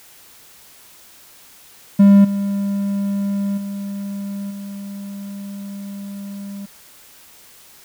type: tone with level steps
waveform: triangle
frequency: 199.6 Hz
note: G3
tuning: 32 cents sharp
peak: -4 / -16 / -22 / -26 dBFS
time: 1.99-6.66 s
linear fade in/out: 10 ms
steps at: 2.24 / 3.57 / 4.5 s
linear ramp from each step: 10 ms
effects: white hiss -46 dBFS RMS until 7.84 s